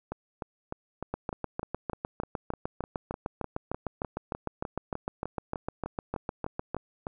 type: two click trains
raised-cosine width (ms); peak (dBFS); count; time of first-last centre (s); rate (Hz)
1; -20 / -17; 24 / 38; 0.12-7.069 / 1.14-6.746; 3.31 / 6.6
effects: none